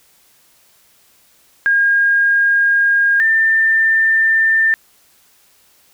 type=tone pair in turn; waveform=sine; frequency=1622 / 1791 Hz; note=G#6 / A6; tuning=-41 / +30 cents; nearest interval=major second; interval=171 cents; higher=second; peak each=-10 dBFS; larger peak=neither; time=1.66-3.2 / 3.2-4.74 s; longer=neither; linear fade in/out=0 ms; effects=white hiss -53 dBFS RMS until 5.93 s